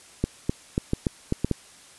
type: clicks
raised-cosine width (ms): 3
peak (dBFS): -9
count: 8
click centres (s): 0.24 / 0.495 / 0.779 / 0.934 / 1.068 / 1.324 / 1.446 / 1.513
effects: white hiss -50 dBFS RMS until 1.98 s + resampled to 24000 Hz